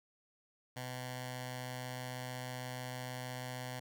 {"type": "tone with notch filter", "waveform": "10% pulse", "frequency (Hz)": 126.3, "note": "B2", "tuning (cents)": 39, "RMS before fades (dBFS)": -43, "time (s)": [0.76, 3.8], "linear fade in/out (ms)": 10, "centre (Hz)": 350, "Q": 0.72, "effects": []}